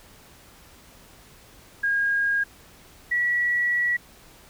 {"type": "tone pair in turn", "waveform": "sine", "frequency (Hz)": [1628, 1936], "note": ["G#6", "B6"], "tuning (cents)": [-35, -35], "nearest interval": "minor third", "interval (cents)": 300, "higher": "second", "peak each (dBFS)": -20, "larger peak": "neither", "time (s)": [[1.83, 2.44], [3.11, 3.97]], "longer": "second", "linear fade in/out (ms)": 10, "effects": ["pink hiss -51 dBFS RMS until 4.49 s"]}